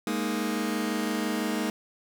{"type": "chord", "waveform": "sawtooth", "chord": "Ab suspended second", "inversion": "none", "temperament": "just", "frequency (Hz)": [207.7, 233.6, 311.5], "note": ["Ab3", "Bb3", "Eb4"], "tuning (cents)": [0, 4, 2], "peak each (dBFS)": -27, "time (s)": [0.07, 1.7], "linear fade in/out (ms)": 2, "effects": []}